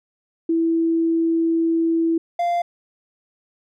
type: tone pair in turn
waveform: sine / triangle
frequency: 329.6 / 694.2 Hz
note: E4 / F5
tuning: 0 / -11 cents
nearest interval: octave + minor second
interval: 1289 cents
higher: second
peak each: -16 dBFS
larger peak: neither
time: 0.49-2.18 / 2.39-2.62 s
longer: first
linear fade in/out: 5 ms
effects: none